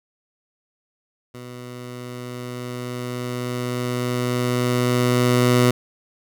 15% pulse tone with level ramp, 123.47 Hz, B2, in tune, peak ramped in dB -29 to -7 dBFS, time 1.34-5.71 s, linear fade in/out 5 ms, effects none

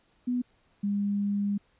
sine tone pair in turn, 246.9 / 202.5 Hz, B3 / G#3, 0 / -43 cents, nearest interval minor third, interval 343 cents, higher first, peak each -25 dBFS, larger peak neither, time 0.27-0.42 / 0.83-1.58 s, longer second, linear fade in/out 10 ms, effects pink hiss -67 dBFS RMS until 1.79 s + resampled to 8000 Hz

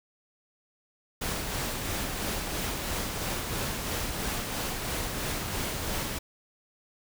pink noise with tremolo, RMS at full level -31 dBFS, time 1.21-6.19 s, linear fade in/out 10 ms, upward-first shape sine, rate 3 Hz, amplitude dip 30%, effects none

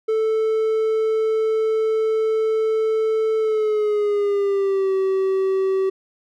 triangle tone with pitch glide, 440 to 383 Hz, A4 to G4, 0 to -40 cents, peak -15 dBFS, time 0.08-5.9 s, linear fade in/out 10 ms, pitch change -240 cents, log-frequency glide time 3.38-4.93 s, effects none

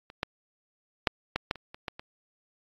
clicks, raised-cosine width 0.3 ms, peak -30 / -12 / -6 / -11 / -11 / -27 / -26 / -16 / -24 dBFS, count 9, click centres 0.101 / 0.231 / 1.072 / 1.36 / 1.511 / 1.557 / 1.745 / 1.882 / 1.995 s, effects AAC 32 kbps

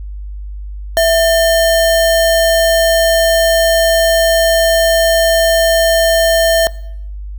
sine tone with sample-and-hold, 659.3 Hz, E5, in tune, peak -7 dBFS, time 0.97-6.67 s, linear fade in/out 0 ms, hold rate 2450 Hz, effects noise-tail reverb RT60 0.7 s tail -22 dB re dry + added 50 Hz sine -23 dBFS peak until 7.38 s

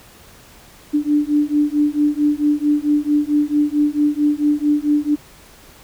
sine beating tone pair, 293.1 / 297.6 Hz, D4 / D4, -3 / +23 cents, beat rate 4.5 Hz, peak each -17 dBFS, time 0.93-5.16 s, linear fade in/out 20 ms, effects pink hiss -45 dBFS RMS until 5.83 s

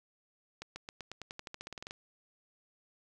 accelerating click train, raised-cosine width 0.2 ms, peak -25 dBFS, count 17, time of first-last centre 0.62-1.909 s, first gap 140 ms, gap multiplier 0.92, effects none

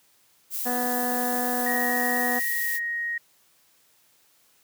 violet noise, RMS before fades -30 dBFS, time 0.5-2.8 s, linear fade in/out 50 ms
harmonic tone, 246.1 Hz, B3, 6 cents flat, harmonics 1 / 2 / 3 / 4 / 5 / 6 / 7 / 8, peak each -30 / -32 / -29 / -40 / -42 / -44 / -35 / -47 dBFS, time 0.65-2.4 s, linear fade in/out 20 ms
sine tone with pitch glide, 1888 to 1876 Hz, A#6 to A#6, +22 to +11 cents, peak -26 dBFS, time 1.66-3.18 s, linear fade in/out 5 ms, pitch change -11 cents, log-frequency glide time 2.53-2.72 s
effects white hiss -62 dBFS RMS until 4.63 s + high-pass 80 Hz 12 dB/octave

